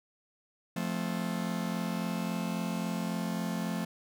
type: chord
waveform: 45% pulse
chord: F major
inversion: none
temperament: just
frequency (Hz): 174.61 / 218.3 / 261.9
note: F3 / A3 / C4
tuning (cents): 0 / -13 / +2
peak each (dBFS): -34 / -35 / -40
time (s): 0.76-3.85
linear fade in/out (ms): 5
effects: none